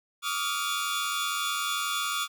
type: tone cluster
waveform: sawtooth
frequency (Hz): 1146 / 1237 / 1396 / 3442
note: D6 / D#6 / F6 / A7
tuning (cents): -43 / -10 / -1 / -39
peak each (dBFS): -30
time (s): 0.22-2.28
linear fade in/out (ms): 50
effects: none